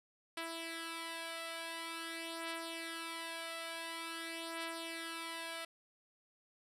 5% pulse beating tone pair, 330 / 330.47 Hz, E4 / E4, +2 / +4 cents, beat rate 0.47 Hz, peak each -36 / -31 dBFS, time 0.37-5.65 s, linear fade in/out 5 ms, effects resampled to 32000 Hz

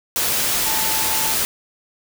sine tone in noise, 880 Hz, A5, in tune, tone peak -28 dBFS, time 0.66-1.34 s, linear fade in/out 0 ms, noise white, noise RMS -20 dBFS, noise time 0.16-1.45 s, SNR -11 dB, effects none

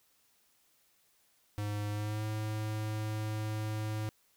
square tone with pitch glide, 103.83 to 107.8 Hz, G#2 to A2, 0 to -35 cents, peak -34 dBFS, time 1.58-4.09 s, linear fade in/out 0 ms, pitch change +65 cents, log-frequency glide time 1.9-2.24 s, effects white hiss -70 dBFS RMS until 4.36 s

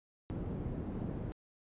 white low-pass noise, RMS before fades -39 dBFS, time 0.3-1.32 s, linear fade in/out 0 ms, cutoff 250 Hz, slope 12 dB/octave, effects resampled to 8000 Hz

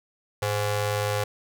sawtooth ring-modulated tone, 311.7 Hz, D#4, 3 cents sharp, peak -17 dBFS, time 0.42-1.24 s, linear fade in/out 5 ms, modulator 205 Hz, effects none

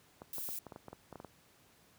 clicks, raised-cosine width 1 ms, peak -32 dBFS, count 12, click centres 0.219 / 0.383 / 0.489 / 0.667 / 0.722 / 0.761 / 0.883 / 0.93 / 1.127 / 1.157 / 1.201 / 1.247 s
violet noise, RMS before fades -41 dBFS, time 0.33-0.59 s, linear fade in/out 2 ms
effects pink hiss -65 dBFS RMS until 1.98 s + high-pass 80 Hz 12 dB/octave

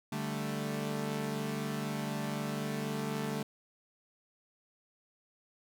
sawtooth chord, D suspended fourth, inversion none, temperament equal, 146.83 / 196 / 220 Hz, D3 / G3 / A3, 0 / 0 / 0 cents, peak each -34 / -36 / -33 dBFS, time 0.12-3.43 s, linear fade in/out 5 ms, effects none

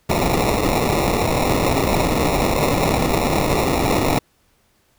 violet noise with sample-and-hold, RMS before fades -18 dBFS, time 0.09-4.19 s, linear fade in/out 10 ms, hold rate 1575 Hz, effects pink hiss -61 dBFS RMS until 4.98 s

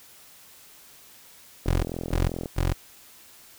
click train, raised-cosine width 2 ms, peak -18 dBFS, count 35, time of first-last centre 1.66-2.458 s, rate 42.6 Hz
20% pulse tone bursts, 44.41 Hz, F1, 30 cents sharp, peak -17 dBFS, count 3, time 1.66-2.74 s, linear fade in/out 20 ms, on 180 ms, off 270 ms
effects white hiss -51 dBFS RMS until 3.58 s

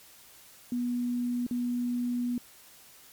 sine tone with dropouts, 243.5 Hz, B3, 24 cents flat, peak -27 dBFS, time 0.72-2.38 s, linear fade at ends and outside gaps 2 ms, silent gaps 1.466-1.51 s, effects white hiss -54 dBFS RMS until 3.12 s + MP3 96 kbps

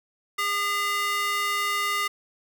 square tone with high-pass filter, 406.2 Hz, G#4, 38 cents flat, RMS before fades -26 dBFS, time 0.38-2.08 s, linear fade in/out 10 ms, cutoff 1500 Hz, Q 2.3, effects none

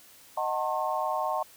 sine chord, D# diminished seventh, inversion none, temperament just, 622.3 / 746.7 / 896 / 1075.3 Hz, D#5 / F#5 / A5 / C6, 0 / +16 / +31 / +47 cents, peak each -32 dBFS, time 0.37-1.43 s, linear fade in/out 5 ms, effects white hiss -54 dBFS RMS until 1.56 s

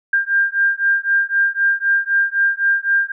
sine beating tone pair, 1595 / 1598.9 Hz, G6 / G6, +30 / +34 cents, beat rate 3.9 Hz, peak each -17 dBFS, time 0.13-3.12 s, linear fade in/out 5 ms, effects none

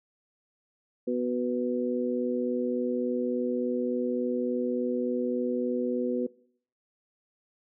harmonic tone, 123.47 Hz, B2, in tune, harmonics 2 / 3 / 4, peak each -29 / -31 / -30 dBFS, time 1.07-6.27 s, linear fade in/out 10 ms, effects noise-tail reverb RT60 0.6 s tail -22 dB re dry

